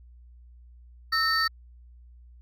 triangle tone cluster, 1306 / 1838 / 4539 Hz, E6 / A#6 / C#8, -17 / -25 / +40 cents, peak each -25 dBFS, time 1.12-1.48 s, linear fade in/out 10 ms, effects added 60 Hz sine -48 dBFS peak until 2.41 s

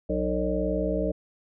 harmonic tone with a mistuned harmonic, 61 Hz, B1, 21 cents flat, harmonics 1 / 3 / 5 / 7 / 9 / 10, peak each -31 / -31 / -31 / -31 / -31 / -31 dBFS, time 0.09-1.12 s, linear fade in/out 10 ms, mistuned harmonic 7, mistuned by +92 cents, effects none

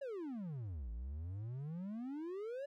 triangle exponential two-way sweep, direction down then up, 580 to 53.9 to 580 Hz, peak -39 dBFS, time 0.01-2.66 s, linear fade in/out 10 ms, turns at 0.91 s, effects none

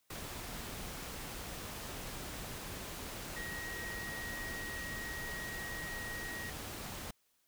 sine tone in noise, 1893 Hz, A#6, 26 cents sharp, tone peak -42 dBFS, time 3.36-6.5 s, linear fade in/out 5 ms, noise pink, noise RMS -44 dBFS, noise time 0.1-7.11 s, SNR -1 dB, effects white hiss -75 dBFS RMS until 7.47 s

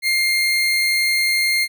30% pulse tone, 2117 Hz, C7, 20 cents sharp, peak -13 dBFS, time 0.02-1.68 s, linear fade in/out 50 ms, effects none

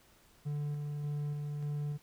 triangle tone with tremolo, 146.83 Hz, D3, in tune, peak -31 dBFS, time 0.45-1.98 s, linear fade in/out 20 ms, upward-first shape square, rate 1.7 Hz, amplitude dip 25%, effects pink hiss -64 dBFS RMS until 2.02 s

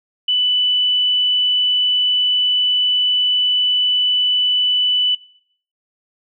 sine tone, 2984 Hz, F#7, 14 cents sharp, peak -14 dBFS, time 0.28-5.15 s, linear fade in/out 5 ms, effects noise-tail reverb RT60 0.6 s tail -20 dB re dry

